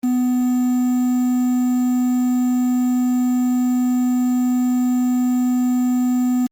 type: tone with quantisation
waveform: triangle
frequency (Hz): 249.4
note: B3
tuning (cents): +17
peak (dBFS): -13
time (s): 0.03-6.47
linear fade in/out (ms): 10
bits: 6
effects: Opus 24 kbps